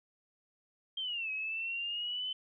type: exponential two-way sweep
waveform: sine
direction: down then up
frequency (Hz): 3203 to 2540 to 3055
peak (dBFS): -34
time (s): 0.97-2.33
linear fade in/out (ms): 5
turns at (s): 1.31
effects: none